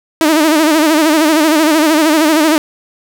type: tone with vibrato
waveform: sawtooth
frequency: 311.1 Hz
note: D#4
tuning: in tune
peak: -4 dBFS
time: 0.21-2.58 s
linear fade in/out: 0 ms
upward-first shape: sine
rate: 13 Hz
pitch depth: 94 cents each way
effects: none